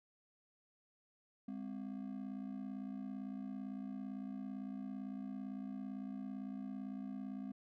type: ring-modulated tone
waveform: triangle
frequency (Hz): 231.4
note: A#3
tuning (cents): -13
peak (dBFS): -37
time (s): 1.48-7.52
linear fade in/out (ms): 2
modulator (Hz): 28.9
effects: none